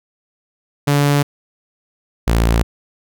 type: tone pair in turn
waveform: sawtooth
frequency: 143.7 / 56.87 Hz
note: D3 / A#1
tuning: -37 / -42 cents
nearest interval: octave + major third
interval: 1605 cents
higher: first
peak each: -8 dBFS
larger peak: neither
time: 0.87-1.23 / 2.27-2.63 s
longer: neither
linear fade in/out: 10 ms
effects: none